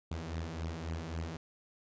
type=beating tone pair; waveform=sawtooth; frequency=79.3 / 83 Hz; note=D#2 / E2; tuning=+33 / +12 cents; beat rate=3.7 Hz; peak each=-37 / -35 dBFS; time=0.11-1.37 s; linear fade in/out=5 ms; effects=resampled to 16000 Hz